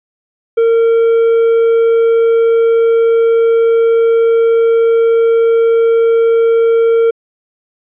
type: tone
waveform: triangle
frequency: 458.3 Hz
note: A#4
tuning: 29 cents flat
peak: -5 dBFS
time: 0.57-7.11 s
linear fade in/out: 10 ms
effects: resampled to 8000 Hz